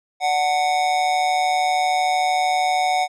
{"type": "tone with amplitude modulation", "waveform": "square", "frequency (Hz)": 740, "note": "F#5", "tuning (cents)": 0, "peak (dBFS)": -15, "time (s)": [0.2, 3.08], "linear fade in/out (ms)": 50, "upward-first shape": "sine", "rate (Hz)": 153, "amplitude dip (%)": 60, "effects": ["low-pass 7000 Hz 12 dB/octave"]}